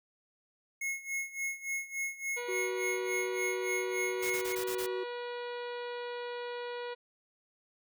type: tone with tremolo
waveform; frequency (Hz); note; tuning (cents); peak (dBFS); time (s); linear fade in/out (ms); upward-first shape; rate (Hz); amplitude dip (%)
square; 2172; C#7; -36; -32; 0.81-4.55; 5; sine; 3.5; 85
type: harmonic tone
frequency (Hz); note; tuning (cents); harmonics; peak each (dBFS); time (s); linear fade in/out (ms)
484.2; B4; -34; 1 / 2 / 3 / 4 / 5 / 6 / 7 / 8 / 9; -38 / -44 / -48 / -50 / -52 / -54 / -55 / -56 / -57; 2.36-6.95; 20
type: tone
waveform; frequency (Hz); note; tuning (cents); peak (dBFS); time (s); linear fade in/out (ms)
triangle; 373.1; F#4; +14; -32; 2.48-5.04; 10
type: noise bursts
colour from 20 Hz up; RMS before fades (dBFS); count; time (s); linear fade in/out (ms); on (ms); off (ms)
white; -40; 6; 4.22-4.865; 10; 85; 27
effects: none